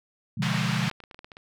sine chord, B diminished seventh, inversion none, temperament equal with one note detuned, 125.34 / 146.83 / 174.61 / 207.7 Hz, B2 / D3 / F3 / Ab3, +26 / 0 / 0 / 0 cents, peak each -30 / -30 / -29 / -31 dBFS, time 0.37-0.89 s, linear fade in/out 10 ms
pink band-pass noise, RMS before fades -32 dBFS, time 0.42-0.9 s, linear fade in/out 2 ms, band 1100 to 3800 Hz, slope 12 dB/octave
clicks, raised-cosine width 0.3 ms, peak -28 dBFS, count 9, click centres 0.913 / 1.003 / 1.038 / 1.112 / 1.145 / 1.191 / 1.245 / 1.318 / 1.369 s
effects none

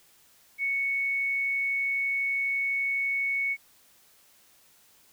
sine tone, 2217 Hz, C#7, in tune, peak -25 dBFS, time 0.58-3.57 s, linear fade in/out 50 ms, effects white hiss -60 dBFS RMS until 5.12 s

